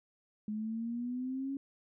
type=exponential sweep; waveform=sine; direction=up; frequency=210.2 to 277.5 Hz; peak=-34 dBFS; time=0.48-1.57 s; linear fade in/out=2 ms; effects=none